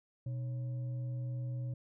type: tone with frequency modulation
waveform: sine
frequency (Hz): 124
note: B2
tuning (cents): +7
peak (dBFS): -35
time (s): 0.26-1.74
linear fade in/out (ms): 5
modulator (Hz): 427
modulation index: 0.21
effects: none